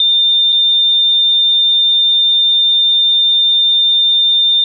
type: tone with dropouts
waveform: sine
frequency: 3605 Hz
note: A7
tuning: 41 cents sharp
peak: -8 dBFS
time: 0-4.64 s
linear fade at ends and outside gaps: 2 ms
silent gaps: 0.523-0.526 s
effects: none